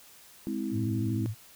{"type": "chord", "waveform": "sine", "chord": "Ab augmented", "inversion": "none", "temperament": "just", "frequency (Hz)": [207.7, 259.6, 324.5], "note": ["Ab3", "C4", "E4"], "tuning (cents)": [0, -13, -27], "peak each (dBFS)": -34, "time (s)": [0.47, 1.26], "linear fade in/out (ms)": 0}
{"type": "tone with vibrato", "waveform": "sine", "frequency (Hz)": 111.3, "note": "A2", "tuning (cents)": 20, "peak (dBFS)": -29, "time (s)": [0.71, 1.35], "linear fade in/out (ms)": 50, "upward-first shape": "sine", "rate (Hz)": 13, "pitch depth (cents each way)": 110}
{"effects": ["white hiss -54 dBFS RMS until 1.55 s"]}